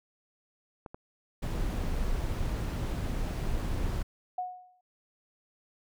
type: clicks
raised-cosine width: 1 ms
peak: -28 dBFS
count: 4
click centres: 0.862 / 0.945 / 1.577 / 1.942 s
type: noise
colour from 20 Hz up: brown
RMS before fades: -31 dBFS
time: 1.42-4.03 s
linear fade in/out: 10 ms
type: tone with exponential decay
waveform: sine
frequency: 730 Hz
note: F#5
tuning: 24 cents flat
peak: -28 dBFS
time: 4.38-4.81 s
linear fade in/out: 5 ms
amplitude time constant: 93 ms
effects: none